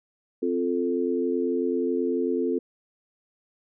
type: chord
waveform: sine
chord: F major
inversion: second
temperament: equal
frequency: 261.6 / 349.2 / 440 Hz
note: C4 / F4 / A4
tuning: 0 / 0 / 0 cents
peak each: -27 dBFS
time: 0.42-2.59 s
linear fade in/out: 10 ms
effects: none